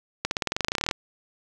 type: accelerating click train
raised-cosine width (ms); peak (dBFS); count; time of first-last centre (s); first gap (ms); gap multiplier
0.2; -7; 18; 0.25-0.912; 61; 0.94
effects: none